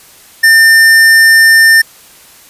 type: tone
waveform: square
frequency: 1800 Hz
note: A6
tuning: 39 cents sharp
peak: -3 dBFS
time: 0.43-1.82 s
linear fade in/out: 10 ms
effects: white hiss -39 dBFS RMS until 2.49 s + resampled to 32000 Hz